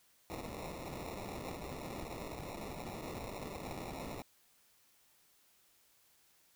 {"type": "noise with sample-and-hold", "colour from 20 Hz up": "white", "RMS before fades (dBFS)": -44, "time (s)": [0.3, 4.22], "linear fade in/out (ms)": 0, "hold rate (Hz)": 1575, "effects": ["white hiss -69 dBFS RMS until 6.55 s"]}